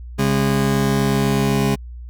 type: tone pair together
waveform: 30% pulse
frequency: 136.1 / 204.1 Hz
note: C#3 / G#3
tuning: -31 / -30 cents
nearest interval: perfect fifth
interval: 701 cents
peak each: -16 dBFS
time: 0.18-1.76 s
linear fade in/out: 20 ms
effects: added 60 Hz sine -31 dBFS peak until 2.09 s